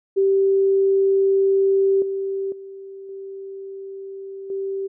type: tone with level steps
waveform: sine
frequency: 389.6 Hz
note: G4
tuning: 11 cents flat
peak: -14 / -22 / -34 / -31 / -23 dBFS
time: 0.16-4.88 s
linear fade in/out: 20 ms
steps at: 2.02 / 2.52 / 3.09 / 4.5 s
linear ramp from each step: 2 ms
effects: none